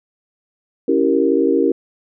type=chord; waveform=sine; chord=C# diminished seventh; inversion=none; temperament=equal with one note detuned; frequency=277.2 / 329.6 / 388.6 / 466.2 Hz; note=C#4 / E4 / G4 / Bb4; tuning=0 / 0 / -15 / 0 cents; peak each=-18 dBFS; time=0.88-1.72 s; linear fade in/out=5 ms; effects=none